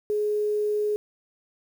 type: tone with quantisation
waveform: sine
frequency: 419.7 Hz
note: G#4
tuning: 18 cents sharp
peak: -22 dBFS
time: 0.1-0.96 s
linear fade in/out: 0 ms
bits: 8
effects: none